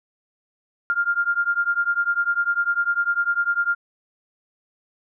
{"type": "beating tone pair", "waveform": "sine", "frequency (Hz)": [1396, 1406], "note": ["F6", "F6"], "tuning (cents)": [-1, 11], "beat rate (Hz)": 10, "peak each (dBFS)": -22, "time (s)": [0.9, 3.75], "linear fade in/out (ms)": 0, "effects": []}